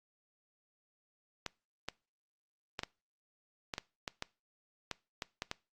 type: clicks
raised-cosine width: 0.2 ms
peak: -19 dBFS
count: 12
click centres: 1.463 / 1.886 / 2.792 / 2.834 / 3.738 / 3.781 / 4.078 / 4.224 / 4.913 / 5.222 / 5.421 / 5.514 s
effects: noise-tail reverb RT60 0.3 s tail -22 dB re dry + Opus 48 kbps